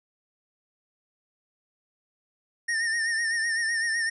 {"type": "tone with vibrato", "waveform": "square", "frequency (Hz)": 1826, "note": "A#6", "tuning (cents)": -36, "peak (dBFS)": -25, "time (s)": [2.68, 4.1], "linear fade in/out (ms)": 10, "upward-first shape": "sine", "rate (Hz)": 7.9, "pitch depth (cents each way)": 51, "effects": ["resampled to 24000 Hz"]}